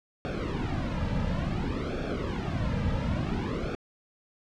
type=noise with flanger; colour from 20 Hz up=brown; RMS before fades=-30 dBFS; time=0.25-3.75 s; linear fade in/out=0 ms; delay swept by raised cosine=1 to 2.8 ms; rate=0.57 Hz; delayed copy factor=-0.85; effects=low-pass 4000 Hz 12 dB/octave